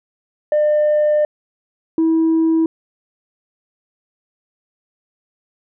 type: tone pair in turn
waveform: sine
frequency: 601 / 324.3 Hz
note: D5 / E4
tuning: +40 / -28 cents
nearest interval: major seventh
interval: 1068 cents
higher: first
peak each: -10 dBFS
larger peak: neither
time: 0.52-1.25 / 1.98-2.66 s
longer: first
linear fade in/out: 2 ms
effects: tanh soft clip ceiling -10 dBFS